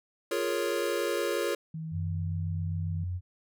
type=chord; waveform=square; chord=Bb minor seventh; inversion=second; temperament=equal; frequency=349.2 / 415.3 / 466.2 / 554.4 Hz; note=F4 / Ab4 / Bb4 / Db5; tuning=0 / 0 / 0 / 0 cents; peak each=-34 dBFS; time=0.31-1.55 s; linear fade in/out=5 ms
type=tone; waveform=sine; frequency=160 Hz; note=D#3; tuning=49 cents sharp; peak=-34 dBFS; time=1.74-3.04 s; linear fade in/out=5 ms
type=tone with pitch glide; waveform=sine; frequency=92.5 to 90.13 Hz; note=F#2 to F#2; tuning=0 to -45 cents; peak=-30 dBFS; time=1.91-3.21 s; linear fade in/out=50 ms; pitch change=-45 cents; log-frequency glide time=2.91-3.05 s
effects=none